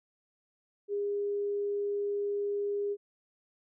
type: tone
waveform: sine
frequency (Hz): 406.8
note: G#4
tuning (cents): -36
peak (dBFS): -29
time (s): 0.88-2.97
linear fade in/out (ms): 50
effects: none